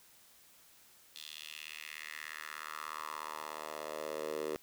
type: tone with high-pass filter sweep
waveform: 10% pulse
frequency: 76.8 Hz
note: D#2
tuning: 22 cents flat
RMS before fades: -43 dBFS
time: 1.16-4.56 s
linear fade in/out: 0 ms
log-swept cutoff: 3600 to 410 Hz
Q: 3.1
effects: white hiss -62 dBFS RMS until 4.62 s